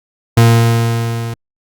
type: tone with level ramp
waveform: 40% pulse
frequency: 115.8 Hz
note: A#2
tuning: 11 cents flat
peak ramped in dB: -3 to -19 dBFS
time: 0.37-1.34 s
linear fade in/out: 5 ms
effects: Opus 48 kbps